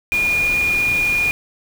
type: tone in noise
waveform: sine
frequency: 2432 Hz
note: D#7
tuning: 40 cents flat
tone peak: -15 dBFS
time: 0.12-1.31 s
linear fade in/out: 0 ms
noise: pink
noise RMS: -29 dBFS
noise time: 0.12-1.31 s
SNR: +11 dB
effects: none